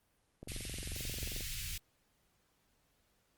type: click train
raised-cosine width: 2 ms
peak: -33 dBFS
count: 23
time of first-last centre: 0.43-1.408 s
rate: 22.5 Hz
type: band-stop noise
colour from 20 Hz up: pink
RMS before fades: -41 dBFS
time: 0.48-1.78 s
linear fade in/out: 5 ms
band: 120 to 2200 Hz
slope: 24 dB/octave
effects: pink hiss -75 dBFS RMS until 3.37 s + Opus 32 kbps